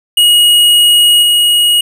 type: tone with level steps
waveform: square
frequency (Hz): 2890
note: F#7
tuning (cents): -41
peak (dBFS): -5 / -7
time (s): 0.17-1.81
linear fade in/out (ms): 5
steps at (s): 1.22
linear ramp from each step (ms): 10
effects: none